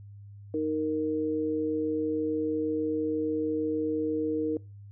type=tone pair together; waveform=sine; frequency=310.5 / 464.2 Hz; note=D#4 / A#4; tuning=-3 / -7 cents; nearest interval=perfect fifth; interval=696 cents; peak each=-29 / -29 dBFS; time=0.54-4.57 s; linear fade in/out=2 ms; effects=noise-tail reverb RT60 0.3 s tail -24 dB re dry + added 101 Hz sine -44 dBFS peak until 4.91 s